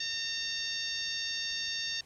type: harmonic tone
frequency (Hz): 913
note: A#5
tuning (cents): -36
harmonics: 2 / 3 / 4 / 5 / 6 / 7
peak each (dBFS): -41 / -41 / -38 / -38 / -39 / -44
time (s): 0-2.01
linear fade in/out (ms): 5
effects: pink hiss -59 dBFS RMS until 2.05 s + low-pass 10000 Hz 12 dB/octave